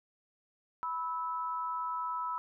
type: tone pair together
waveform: sine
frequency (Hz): 987.8 / 1305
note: B5 / E6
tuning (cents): 0 / -18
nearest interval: perfect fourth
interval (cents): 482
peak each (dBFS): -35 / -36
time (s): 0.83-2.38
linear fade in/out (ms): 0
effects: none